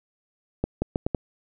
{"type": "accelerating click train", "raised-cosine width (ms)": 2, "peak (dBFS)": -10, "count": 5, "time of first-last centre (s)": [0.64, 1.147], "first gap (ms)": 180, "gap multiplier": 0.77, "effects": []}